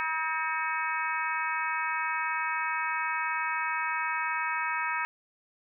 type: harmonic tone with a mistuned harmonic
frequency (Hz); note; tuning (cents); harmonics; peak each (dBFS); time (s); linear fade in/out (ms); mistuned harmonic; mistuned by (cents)
319; D#4; +43; 3 / 4 / 5 / 6 / 7 / 8; -33 / -34 / -35 / -36 / -36 / -37; 0-5.05; 0; 6; -71
effects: none